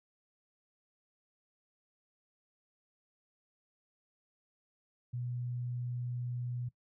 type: tone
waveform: sine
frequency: 122.5 Hz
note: B2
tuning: 14 cents flat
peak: -35 dBFS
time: 5.13-6.69 s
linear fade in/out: 10 ms
effects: noise-tail reverb RT60 0.1 s tail -18 dB re dry